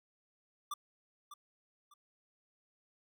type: tone with echo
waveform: square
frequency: 1174.7 Hz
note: D6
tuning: in tune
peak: -37 dBFS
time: 0.71-0.74 s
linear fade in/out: 5 ms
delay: 600 ms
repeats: 2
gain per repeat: -11 dB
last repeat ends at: 1.94 s
effects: none